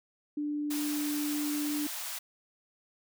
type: tone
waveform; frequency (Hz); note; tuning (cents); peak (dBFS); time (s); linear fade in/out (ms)
sine; 295.3; D4; +10; -30; 0.37-1.87; 5
type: high-pass noise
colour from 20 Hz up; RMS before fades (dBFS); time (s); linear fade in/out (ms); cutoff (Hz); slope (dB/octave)
white; -38; 0.7-2.19; 10; 590; 48
effects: none